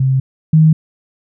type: tone pair in turn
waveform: sine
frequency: 132.5 / 157.57 Hz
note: C3 / D#3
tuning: +22 / +22 cents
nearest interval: minor third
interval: 300 cents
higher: second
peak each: -10 / -5 dBFS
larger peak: second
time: 0-0.2 / 0.53-0.73 s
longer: neither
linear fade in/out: 5 ms
effects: none